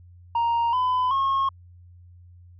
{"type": "tone with pitch steps", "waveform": "sine", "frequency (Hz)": [934, 1006.8, 1085.4], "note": ["A#5", "B5", "C#6"], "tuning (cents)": [3, 33, -37], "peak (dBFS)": -17, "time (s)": [0.35, 1.49], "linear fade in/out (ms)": 5, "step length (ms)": 380, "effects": ["tanh soft clip ceiling -19 dBFS", "added 88 Hz sine -46 dBFS peak until 2.59 s"]}